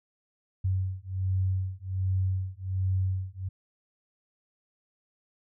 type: beating tone pair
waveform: sine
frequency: 93.5 / 94.8 Hz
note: F#2 / F#2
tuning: +19 / +43 cents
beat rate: 1.3 Hz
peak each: -29 dBFS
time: 0.64-3.49 s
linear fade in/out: 10 ms
effects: none